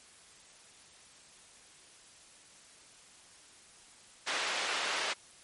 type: band-pass noise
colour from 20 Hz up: white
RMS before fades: -34 dBFS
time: 4.26-5.14 s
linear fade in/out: 20 ms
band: 480 to 3300 Hz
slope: 12 dB/octave
effects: white hiss -57 dBFS RMS until 5.43 s + MP3 48 kbps